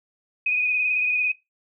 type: tone with vibrato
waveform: sine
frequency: 2489 Hz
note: D#7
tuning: in tune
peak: -19 dBFS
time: 0.46-1.32 s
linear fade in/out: 5 ms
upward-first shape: triangle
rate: 18 Hz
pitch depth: 41 cents each way
effects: noise-tail reverb RT60 0.2 s tail -20 dB re dry